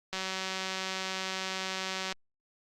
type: click train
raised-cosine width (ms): 0.2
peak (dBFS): -17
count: 378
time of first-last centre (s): 0.13-2.125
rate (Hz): 189
effects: Opus 48 kbps